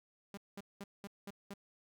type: tone bursts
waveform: sawtooth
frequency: 200 Hz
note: G3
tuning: 35 cents sharp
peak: -40 dBFS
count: 6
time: 0.34-1.538 s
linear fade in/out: 2 ms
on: 33 ms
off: 200 ms
effects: none